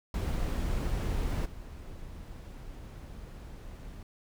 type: noise with level steps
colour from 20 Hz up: brown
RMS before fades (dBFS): -31 / -44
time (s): 0.14-4.03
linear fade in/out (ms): 2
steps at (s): 1.45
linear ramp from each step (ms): 10
effects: none